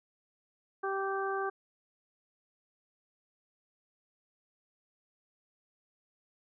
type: harmonic tone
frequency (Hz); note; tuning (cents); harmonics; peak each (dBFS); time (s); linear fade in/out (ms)
389.5; G4; -11; 1 / 2 / 3 / 4; -34 / -37 / -37 / -39; 0.83-1.5; 10
effects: none